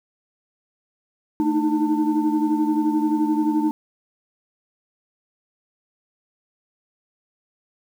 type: tone cluster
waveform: sine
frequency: 221.9 / 305.2 / 316.7 / 894 Hz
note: A3 / D#4 / D#4 / A5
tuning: +15 / -33 / +31 / +27 cents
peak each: -26 / -19 / -24 / -28 dBFS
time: 1.4-3.71 s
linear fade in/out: 0 ms
effects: tanh soft clip ceiling -9 dBFS + 8-bit